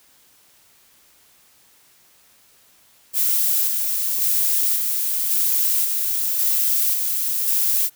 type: noise with tremolo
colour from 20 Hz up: violet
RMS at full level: -19 dBFS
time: 3.13-7.9 s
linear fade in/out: 50 ms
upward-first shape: square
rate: 0.92 Hz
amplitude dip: 30%
effects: white hiss -55 dBFS RMS until 7.95 s